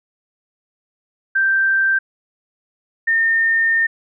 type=tone pair in turn; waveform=sine; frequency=1568 / 1819.6 Hz; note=G6 / A#6; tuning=0 / -42 cents; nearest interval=minor third; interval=258 cents; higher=second; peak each=-13 dBFS; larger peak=neither; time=1.35-1.99 / 3.07-3.87 s; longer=second; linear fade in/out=10 ms; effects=none